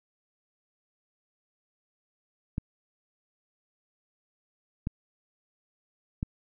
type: clicks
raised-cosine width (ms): 5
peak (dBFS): -17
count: 3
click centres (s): 2.581 / 4.871 / 6.229
effects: none